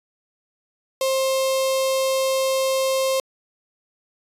sawtooth tone with notch filter, 530 Hz, C5, 22 cents sharp, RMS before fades -21 dBFS, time 1.01-3.2 s, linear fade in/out 2 ms, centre 1600 Hz, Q 0.92, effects resampled to 32000 Hz

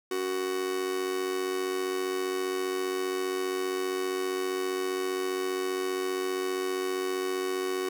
45% pulse tone with amplitude modulation, 372.3 Hz, F#4, 11 cents sharp, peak -25 dBFS, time 0.11-7.89 s, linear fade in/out 5 ms, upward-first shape sine, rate 95.1 Hz, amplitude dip 70%, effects none

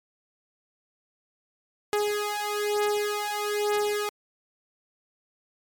sawtooth beating tone pair, 415.3 / 416.4 Hz, G#4 / G#4, 0 / +5 cents, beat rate 1.1 Hz, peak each -24 dBFS, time 1.93-4.09 s, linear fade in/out 0 ms, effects MP3 96 kbps

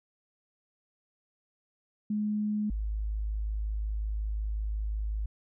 sine tone pair in turn, 210.5 / 52.75 Hz, G#3 / G#1, +24 / +28 cents, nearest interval 2 octaves, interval 2396 cents, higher first, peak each -27 / -29 dBFS, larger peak first, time 2.1-2.7 / 2.7-5.26 s, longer second, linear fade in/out 5 ms, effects none

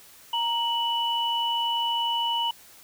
sine tone pair together, 932.3 / 2960 Hz, A#5 / F#7, 0 / 0 cents, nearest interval octave + minor sixth, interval 2000 cents, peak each -26 dBFS, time 0.33-2.51 s, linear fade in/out 5 ms, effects white hiss -51 dBFS RMS until 2.83 s

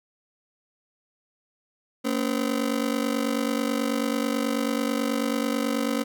30% pulse ring-modulated tone, 255.3 Hz, C4, 42 cents flat, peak -18 dBFS, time 2.04-6.04 s, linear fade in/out 20 ms, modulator 24.6 Hz, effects none

